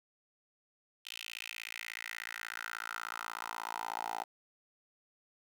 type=tone with high-pass filter sweep; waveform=10% pulse; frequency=56.5 Hz; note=A1; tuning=47 cents sharp; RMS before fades=-42 dBFS; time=1.05-4.24 s; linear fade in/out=10 ms; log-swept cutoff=3000 to 780 Hz; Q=4; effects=10-bit